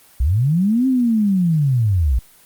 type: linear two-way sweep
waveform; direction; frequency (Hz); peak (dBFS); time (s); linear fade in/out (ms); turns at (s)
sine; up then down; 55.2 to 266.6 to 55.2; -13; 0.2-2.19; 5; 0.87
effects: white hiss -49 dBFS RMS until 2.45 s + Opus 24 kbps